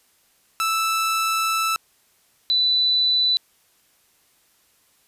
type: tone pair in turn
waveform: sawtooth / sine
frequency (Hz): 1318.5 / 3983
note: E6 / B7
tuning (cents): 0 / +14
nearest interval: octave + perfect fifth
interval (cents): 1914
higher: second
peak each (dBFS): -16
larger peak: neither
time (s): 0.6-1.76 / 2.5-3.37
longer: first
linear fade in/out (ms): 0
effects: white hiss -61 dBFS RMS until 5.07 s + resampled to 32000 Hz